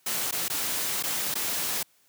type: noise with dropouts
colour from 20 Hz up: white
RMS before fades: -29 dBFS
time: 0.06-1.83 s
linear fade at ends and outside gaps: 5 ms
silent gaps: 0.311-0.324 / 0.483-0.499 / 1.027-1.036 / 1.342-1.353 s
effects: white hiss -64 dBFS RMS until 2.08 s + high-pass 100 Hz 12 dB/octave